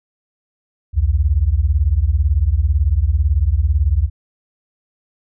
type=beating tone pair; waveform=sine; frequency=63.9 / 81.9 Hz; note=C2 / E2; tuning=-40 / -11 cents; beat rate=18 Hz; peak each=-15 dBFS; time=0.93-4.1 s; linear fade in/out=50 ms; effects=none